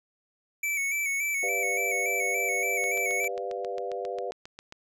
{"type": "tone with vibrato", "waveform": "square", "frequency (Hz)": 2265, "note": "C#7", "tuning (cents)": 37, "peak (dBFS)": -27, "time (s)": [0.63, 3.28], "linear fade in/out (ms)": 5, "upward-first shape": "square", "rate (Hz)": 3.5, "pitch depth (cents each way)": 42}
{"type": "chord", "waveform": "sine", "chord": "G dominant seventh", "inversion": "none", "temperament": "equal", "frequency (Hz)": [392, 493.9, 587.3, 698.5], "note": ["G4", "B4", "D5", "F5"], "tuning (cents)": [0, 0, 0, 0], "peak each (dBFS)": [-36, -34, -38, -36], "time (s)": [1.43, 4.31], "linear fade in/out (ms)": 2}
{"type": "click train", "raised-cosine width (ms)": 0.2, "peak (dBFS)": -25, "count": 15, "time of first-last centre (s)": [2.84, 4.724], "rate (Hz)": 7.43}
{"effects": []}